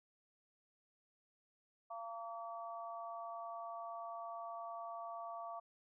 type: harmonic tone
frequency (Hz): 228.8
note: A#3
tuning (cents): -32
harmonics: 3 / 4 / 5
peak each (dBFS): -46 / -52 / -48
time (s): 1.9-5.6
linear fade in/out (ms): 10
effects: none